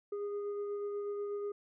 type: tone with frequency modulation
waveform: sine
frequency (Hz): 408.4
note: G#4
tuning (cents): -29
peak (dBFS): -35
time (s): 0.12-1.52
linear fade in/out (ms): 5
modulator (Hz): 825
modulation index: 0.3
effects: none